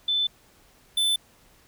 sine / square tone pair in turn, 3520 / 3520 Hz, A7 / A7, 0 / 0 cents, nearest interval unison, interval 0 cents, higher neither, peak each -21 dBFS, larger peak neither, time 0.08-0.27 / 0.97-1.16 s, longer neither, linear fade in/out 5 ms, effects pink hiss -58 dBFS RMS until 1.67 s

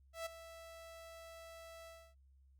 sawtooth tone with ADSR envelope, 659.3 Hz, E5, in tune, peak -35 dBFS, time 0.13-2.15 s, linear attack 130 ms, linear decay 12 ms, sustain -13 dB, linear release 280 ms, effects added 67 Hz sine -63 dBFS peak until 2.59 s + Opus 48 kbps

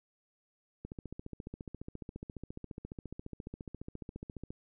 click train, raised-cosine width 3 ms, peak -29 dBFS, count 54, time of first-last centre 0.85-4.505 s, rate 14.5 Hz, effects none

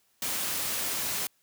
white noise, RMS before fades -31 dBFS, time 0.22-1.27 s, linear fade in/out 2 ms, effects white hiss -69 dBFS RMS until 1.42 s + high-pass 60 Hz 12 dB/octave

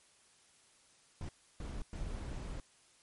brown noise bursts at uneven times, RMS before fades -41 dBFS, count 3, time 1.21-1.29 / 1.6-1.82 / 1.93-2.6 s, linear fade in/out 2 ms, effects white hiss -66 dBFS RMS until 3.02 s + MP3 48 kbps

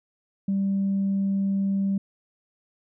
sine tone, 196 Hz, G3, in tune, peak -20 dBFS, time 0.48-1.98 s, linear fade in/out 5 ms, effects tanh soft clip ceiling -18 dBFS

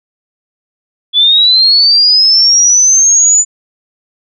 sine linear sweep, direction up, 3415 to 7040 Hz, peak -4 dBFS, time 1.13-3.45 s, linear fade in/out 50 ms, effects none

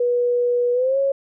sine tone with pitch glide, 486.3 to 549 Hz, B4 to C#5, -27 to -17 cents, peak -16 dBFS, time 0-1.12 s, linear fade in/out 5 ms, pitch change +210 cents, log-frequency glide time 0.73-0.98 s, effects none

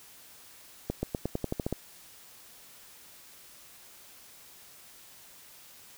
accelerating click train, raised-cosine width 2 ms, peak -16 dBFS, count 10, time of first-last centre 0.9-1.726 s, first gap 130 ms, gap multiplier 0.91, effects white hiss -53 dBFS RMS until 5.97 s

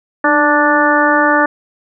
harmonic tone with a mistuned harmonic, 293.7 Hz, D4, in tune, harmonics 1 / 2 / 3 / 4 / 5 / 6, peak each -16 / -16 / -16 / -16 / -16 / -16 dBFS, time 0.24-1.46 s, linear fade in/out 5 ms, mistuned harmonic 1, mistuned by +39 cents, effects none

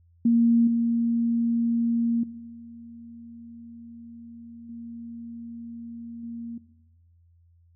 sine tone with level steps, 233.1 Hz, A#3, in tune, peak -16 / -21 / -41 / -36 / -33 dBFS, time 0.25-6.58 s, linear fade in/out 5 ms, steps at 0.67 / 2.23 / 4.69 / 6.23 s, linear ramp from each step 5 ms, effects noise-tail reverb RT60 0.9 s tail -17 dB re dry + added 85 Hz sine -56 dBFS peak until 7.75 s

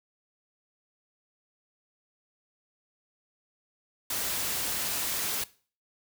white noise, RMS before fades -31 dBFS, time 4.1-5.44 s, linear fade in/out 5 ms, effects noise-tail reverb RT60 0.4 s tail -19 dB re dry

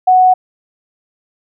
sine tone, 740 Hz, F#5, in tune, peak -5 dBFS, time 0.07-0.34 s, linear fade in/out 10 ms, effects none

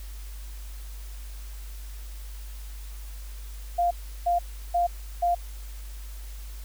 sine tone bursts, 698.5 Hz, F5, in tune, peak -20 dBFS, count 4, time 3.78-5.35 s, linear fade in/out 10 ms, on 130 ms, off 350 ms, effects added 50 Hz sine -36 dBFS peak until 6.64 s + white hiss -50 dBFS RMS until 6.64 s

